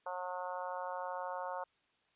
harmonic tone, 181.3 Hz, F#3, 35 cents flat, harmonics 3 / 4 / 5 / 6 / 7 / 8, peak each -43 / -45 / -42 / -46 / -49 / -51 dBFS, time 0.06-1.64 s, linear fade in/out 5 ms, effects white hiss -74 dBFS RMS until 2.15 s + resampled to 8000 Hz

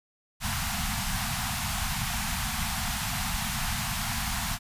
pink band-stop noise, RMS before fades -30 dBFS, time 0.4-4.59 s, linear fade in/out 50 ms, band 240 to 680 Hz, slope 96 dB/octave, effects resampled to 32000 Hz

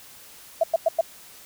sine tone bursts, 659.3 Hz, E5, in tune, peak -15 dBFS, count 4, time 0.61-1.011 s, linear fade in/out 5 ms, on 26 ms, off 99 ms, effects white hiss -47 dBFS RMS until 1.45 s

